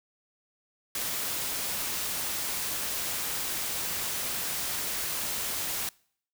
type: noise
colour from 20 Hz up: white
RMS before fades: -32 dBFS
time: 0.95-5.89 s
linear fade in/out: 2 ms
effects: noise-tail reverb RT60 0.6 s tail -25 dB re dry